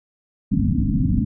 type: low-pass noise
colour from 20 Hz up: white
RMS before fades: -19 dBFS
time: 0.51-1.25 s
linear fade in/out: 10 ms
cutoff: 280 Hz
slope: 96 dB/octave
effects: none